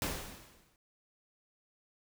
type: noise with exponential decay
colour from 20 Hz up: pink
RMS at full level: -33 dBFS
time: 0.02-0.76 s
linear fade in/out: 1 ms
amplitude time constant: 160 ms
effects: none